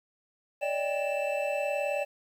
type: tone cluster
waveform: triangle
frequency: 576 / 615 / 792 / 2652 Hz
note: D5 / D#5 / G5 / E7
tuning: -34 / -20 / +18 / +10 cents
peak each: -28 / -33 / -34 / -34 dBFS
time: 0.61-2.05 s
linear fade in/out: 20 ms
effects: 10-bit